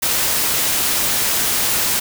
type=noise; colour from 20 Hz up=white; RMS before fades=-18 dBFS; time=0.02-2 s; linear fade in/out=10 ms; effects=none